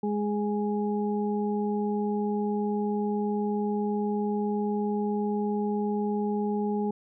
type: harmonic tone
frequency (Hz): 207.7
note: G#3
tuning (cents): 0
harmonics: 1 / 2 / 4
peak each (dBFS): -27 / -30 / -35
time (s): 0.03-6.91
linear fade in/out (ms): 5
effects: none